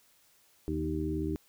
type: harmonic tone with a mistuned harmonic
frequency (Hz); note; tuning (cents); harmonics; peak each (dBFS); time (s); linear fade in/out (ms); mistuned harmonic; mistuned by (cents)
77.78; D#2; 0; 1 / 2 / 3 / 4 / 5; -36 / -38 / -42 / -33 / -37; 0.68-1.36; 0; 3; +25
effects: white hiss -65 dBFS RMS until 1.48 s